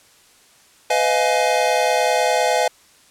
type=chord; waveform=square; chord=F half-diminished seventh; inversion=second; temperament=just; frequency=502.9 / 628.6 / 698.5 / 838.1 Hz; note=Cb5 / Eb5 / F5 / Ab5; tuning=+31 / +18 / 0 / +16 cents; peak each=-22 dBFS; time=0.9-2.68 s; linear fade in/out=5 ms; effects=white hiss -52 dBFS RMS until 3.1 s + low-pass 10000 Hz 12 dB/octave